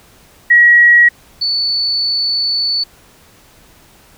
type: tone pair in turn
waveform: sine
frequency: 1910 / 4472 Hz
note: A#6 / C#8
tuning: +42 / +14 cents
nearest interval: octave + minor third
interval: 1472 cents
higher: second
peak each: -4 / -13 dBFS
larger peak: first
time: 0.5-1.09 / 1.41-2.84 s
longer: second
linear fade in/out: 10 ms
effects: pink hiss -46 dBFS RMS until 4.17 s